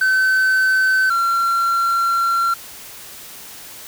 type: tone pair in turn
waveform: triangle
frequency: 1529 / 1367.3 Hz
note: G6 / F6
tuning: -44 / -37 cents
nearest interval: major second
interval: 193 cents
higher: first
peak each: -11 / -13 dBFS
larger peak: first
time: 0.01-1.1 / 1.1-2.54 s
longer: second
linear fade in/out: 5 ms
effects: white hiss -37 dBFS RMS until 3.87 s